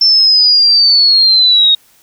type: linear sweep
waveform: sine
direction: down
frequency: 5360 to 3729 Hz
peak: -5 dBFS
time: 0.01-1.75 s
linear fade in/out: 5 ms
effects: white hiss -49 dBFS RMS until 2.02 s